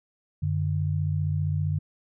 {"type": "tone pair together", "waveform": "sine", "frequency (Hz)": [94, 149.22], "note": ["F#2", "D3"], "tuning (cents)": [28, 28], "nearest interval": "minor sixth", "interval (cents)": 800, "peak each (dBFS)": -26, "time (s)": [0.42, 1.79], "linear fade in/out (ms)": 10, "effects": []}